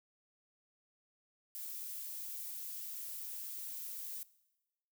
violet noise, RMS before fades -44 dBFS, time 1.55-4.23 s, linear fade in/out 0 ms, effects noise-tail reverb RT60 1.0 s tail -20 dB re dry

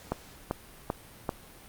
click train, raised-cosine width 1 ms, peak -14 dBFS, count 4, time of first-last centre 0.12-1.292 s, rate 2.56 Hz, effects pink hiss -51 dBFS RMS until 1.68 s + Opus 48 kbps

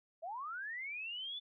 sine linear sweep, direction up, 616 to 3520 Hz, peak -40 dBFS, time 0.22-1.4 s, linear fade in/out 20 ms, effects none

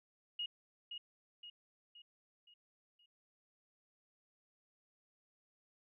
sine tone with echo, 2876 Hz, F#7, 50 cents flat, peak -37 dBFS, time 0.39-0.46 s, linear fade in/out 5 ms, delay 520 ms, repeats 5, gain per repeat -6 dB, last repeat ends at 3.06 s, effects none

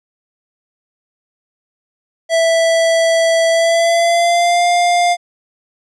square tone with pitch glide, 659.3 to 702.6 Hz, E5 to F5, 0 to +10 cents, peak -11 dBFS, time 2.29-5.17 s, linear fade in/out 50 ms, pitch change +110 cents, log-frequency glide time 3.49-4.66 s, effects resampled to 22050 Hz

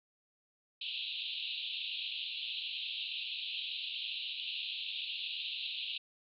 pink band-pass noise, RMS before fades -40 dBFS, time 0.81-5.98 s, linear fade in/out 5 ms, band 2600 to 4100 Hz, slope 96 dB/octave, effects none

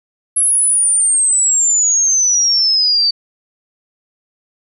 sine exponential sweep, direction down, 11000 to 4573 Hz, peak -10 dBFS, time 0.36-3.11 s, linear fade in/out 10 ms, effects none

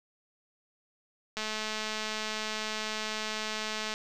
click train, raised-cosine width 0.2 ms, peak -17 dBFS, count 556, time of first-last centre 1.37-3.939 s, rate 216 Hz, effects none

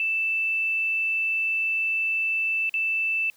sine tone with dropouts, 2647 Hz, E7, 7 cents sharp, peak -22 dBFS, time 0-3.3 s, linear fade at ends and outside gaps 1 ms, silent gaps 2.694-2.74 s, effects white hiss -59 dBFS RMS until 3.36 s

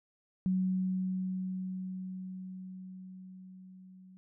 sine tone with level ramp, 186.2 Hz, F#3, 11 cents sharp, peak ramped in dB -26 to -52 dBFS, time 0.46-4.17 s, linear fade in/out 0 ms, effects none

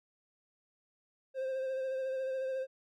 triangle tone with vibrato, 526 Hz, C5, 9 cents sharp, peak -31 dBFS, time 1.34-2.67 s, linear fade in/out 50 ms, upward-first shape sine, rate 14 Hz, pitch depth 24 cents each way, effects none

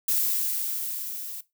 violet noise with level ramp, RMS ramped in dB -23 to -37 dBFS, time 0.08-1.41 s, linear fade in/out 5 ms, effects noise-tail reverb RT60 0.2 s tail -18 dB re dry

